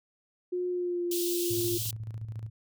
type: tone with pitch glide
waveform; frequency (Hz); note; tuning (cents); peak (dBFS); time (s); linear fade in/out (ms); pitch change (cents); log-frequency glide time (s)
sine; 359.5 to 348.7; F#4 to F4; -50 to -3; -28; 0.52-1.78; 10; -53; 0.69-1.05
type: high-pass noise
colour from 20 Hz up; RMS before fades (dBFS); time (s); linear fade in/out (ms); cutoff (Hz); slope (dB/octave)
white; -34; 1.11-1.91; 5; 2900; 48
type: tone with tremolo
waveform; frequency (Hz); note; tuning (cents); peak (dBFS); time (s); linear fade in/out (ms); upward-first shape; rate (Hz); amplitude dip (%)
sine; 110; A2; 0; -33; 1.5-2.5; 10; square; 14; 55
effects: none